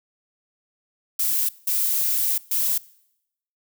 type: noise bursts at uneven times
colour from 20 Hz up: violet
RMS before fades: -22 dBFS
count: 3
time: 1.19-1.49 / 1.67-2.38 / 2.51-2.78 s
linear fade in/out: 5 ms
effects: noise-tail reverb RT60 0.8 s tail -22 dB re dry